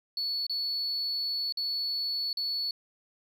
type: tone with dropouts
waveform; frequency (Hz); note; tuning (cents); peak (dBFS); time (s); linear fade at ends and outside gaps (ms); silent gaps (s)
sine; 4424; C#8; -4; -27; 0.17-2.71; 2; 0.467-0.496 / 1.524-1.572 / 2.33-2.371
effects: tanh soft clip ceiling -26 dBFS